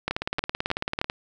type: two click trains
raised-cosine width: 0.3 ms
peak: -9 / -10 dBFS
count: 4 / 19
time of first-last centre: 0.08-1.015 / 0.11-1.099 s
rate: 3.21 / 18.2 Hz
effects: none